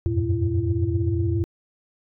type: tone cluster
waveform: sine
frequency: 83.8 / 91.8 / 99.4 / 116.2 / 337.5 Hz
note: E2 / F#2 / G2 / A#2 / E4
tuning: +29 / -13 / +25 / -5 / +41 cents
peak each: -26 dBFS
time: 0.06-1.44 s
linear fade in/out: 0 ms
effects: tanh soft clip ceiling -9 dBFS